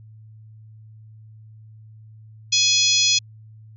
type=harmonic tone; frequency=840 Hz; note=G#5; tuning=19 cents sharp; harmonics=3 / 4 / 5 / 6 / 7 / 8; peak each=-25 / -21 / -21 / -22 / -23 / -25 dBFS; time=2.52-3.19 s; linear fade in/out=10 ms; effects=added 109 Hz sine -42 dBFS peak until 3.76 s